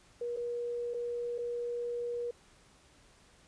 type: tone with dropouts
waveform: sine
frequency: 478.7 Hz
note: A#4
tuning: 46 cents sharp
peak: -33 dBFS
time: 0.21-2.31 s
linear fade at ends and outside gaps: 5 ms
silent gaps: 0.364-0.37 / 0.938-0.943 / 1.381-1.386 s
effects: pink hiss -62 dBFS RMS until 3.47 s + resampled to 22050 Hz